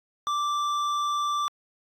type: tone with hard clipping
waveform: triangle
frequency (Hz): 1173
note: D6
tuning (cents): -2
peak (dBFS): -26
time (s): 0.27-1.48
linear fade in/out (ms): 0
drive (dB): 13
effects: AAC 64 kbps